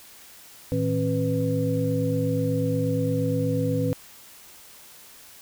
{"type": "tone cluster", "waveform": "sine", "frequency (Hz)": [111.2, 159.6, 268.9, 494.8], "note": ["A2", "D#3", "C4", "B4"], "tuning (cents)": [19, 44, 47, 3], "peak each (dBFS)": -27, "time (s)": [0.72, 3.93], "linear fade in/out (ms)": 0, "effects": ["white hiss -48 dBFS RMS until 5.41 s"]}